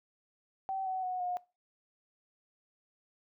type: tone with pitch steps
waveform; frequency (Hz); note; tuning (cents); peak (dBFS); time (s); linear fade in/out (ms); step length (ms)
sine; 769 / 751.9 / 735.1 / 718.7; G5 / F#5 / F#5 / F5; -33 / +28 / -11 / +49; -32; 0.69-1.37; 0; 170
effects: noise-tail reverb RT60 0.3 s tail -22 dB re dry